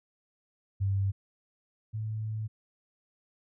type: tone pair in turn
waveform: sine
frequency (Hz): 98 / 108.89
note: G2 / A2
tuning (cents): 0 / -18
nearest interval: major second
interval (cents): 182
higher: second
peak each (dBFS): -25 / -31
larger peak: first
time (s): 0.8-1.12 / 1.93-2.48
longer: second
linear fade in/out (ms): 20
effects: none